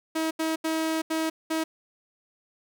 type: tone bursts at uneven times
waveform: sawtooth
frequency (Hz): 320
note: D#4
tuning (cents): +49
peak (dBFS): -21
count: 5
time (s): 0.15-0.31 / 0.39-0.56 / 0.64-1.02 / 1.1-1.3 / 1.5-1.64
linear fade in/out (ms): 10
effects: none